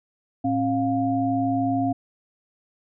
sine tone cluster, 112.5 / 269.7 / 703 Hz, A2 / C#4 / F5, +39 / -47 / +11 cents, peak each -30 / -22 / -25 dBFS, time 0.44-1.93 s, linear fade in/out 10 ms, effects none

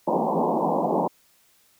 white band-pass noise, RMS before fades -23 dBFS, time 0.07-1.08 s, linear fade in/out 10 ms, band 160 to 1000 Hz, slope 96 dB/octave, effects white hiss -61 dBFS RMS until 1.79 s

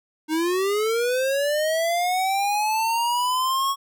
square linear sweep, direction up, 305.6 to 1108.7 Hz, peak -21 dBFS, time 0.28-3.76 s, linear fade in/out 50 ms, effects none

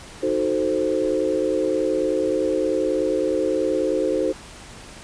sine chord, D# diminished seventh, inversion none, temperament equal, 311.1 / 370 / 440 / 523.3 Hz, D#4 / F#4 / A4 / C5, 0 / 0 / 0 / 0 cents, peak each -25 / -25 / -25 / -23 dBFS, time 0.22-4.33 s, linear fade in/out 20 ms, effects pink hiss -41 dBFS RMS until 5.03 s + resampled to 22050 Hz

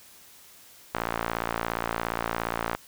sawtooth tone with band-pass filter, 57.2 Hz, A#1, 32 cents flat, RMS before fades -31 dBFS, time 0.94-2.76 s, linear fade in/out 5 ms, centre 1200 Hz, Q 1.1, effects white hiss -52 dBFS RMS until 2.87 s

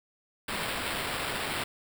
blue noise with sample-and-hold, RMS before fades -33 dBFS, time 0.48-1.64 s, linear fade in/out 5 ms, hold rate 6300 Hz, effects none

